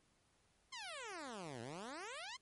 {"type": "exponential two-way sweep", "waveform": "10% pulse", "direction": "down then up", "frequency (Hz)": [1085, 110, 1085], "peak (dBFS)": -38, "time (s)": [0.72, 2.37], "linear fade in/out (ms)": 10, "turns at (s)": 1.61, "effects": ["pink hiss -75 dBFS RMS until 2.41 s", "MP3 48 kbps"]}